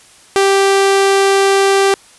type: tone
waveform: sawtooth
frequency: 392 Hz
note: G4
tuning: in tune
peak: -5 dBFS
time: 0.36-1.94 s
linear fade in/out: 0 ms
effects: white hiss -44 dBFS RMS until 2.18 s + resampled to 24000 Hz